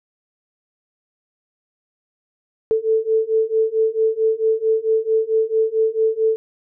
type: beating tone pair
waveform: sine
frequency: 440 / 444.5 Hz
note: A4 / A4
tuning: 0 / +18 cents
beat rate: 4.5 Hz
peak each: -19 / -18 dBFS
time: 2.71-6.36 s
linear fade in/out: 0 ms
effects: none